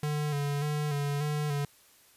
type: tone with vibrato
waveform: square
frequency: 146.3 Hz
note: D3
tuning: 6 cents flat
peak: -29 dBFS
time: 0.03-1.65 s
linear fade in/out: 2 ms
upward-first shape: square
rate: 1.7 Hz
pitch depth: 36 cents each way
effects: white hiss -60 dBFS RMS until 2.16 s + resampled to 32000 Hz